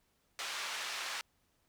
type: band-pass noise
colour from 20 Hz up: pink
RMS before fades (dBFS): -40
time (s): 0.39-1.21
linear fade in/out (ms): 0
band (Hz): 1200 to 5900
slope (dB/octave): 12
effects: pink hiss -75 dBFS RMS until 1.68 s